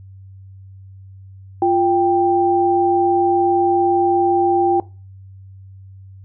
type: tone pair together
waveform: sine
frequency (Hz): 349.2 / 786.6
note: F4 / G5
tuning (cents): 0 / +6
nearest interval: octave + major second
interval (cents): 1406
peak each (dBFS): -15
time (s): 1.62-4.8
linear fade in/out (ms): 2
effects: noise-tail reverb RT60 0.3 s tail -19 dB re dry + added 96 Hz sine -37 dBFS peak until 6.24 s